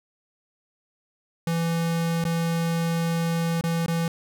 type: tone with dropouts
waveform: square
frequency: 166.8 Hz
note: E3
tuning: 21 cents sharp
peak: -23 dBFS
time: 1.47-4.08 s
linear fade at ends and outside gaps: 2 ms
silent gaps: 2.241-2.251 / 3.611-3.638 / 3.862-3.881 s
effects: none